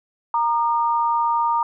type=tone pair together; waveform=sine; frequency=932.3 / 1212.2 Hz; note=A#5 / D#6; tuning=0 / -46 cents; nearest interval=perfect fourth; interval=454 cents; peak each=-18 / -23 dBFS; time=0.34-1.63 s; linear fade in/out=2 ms; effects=none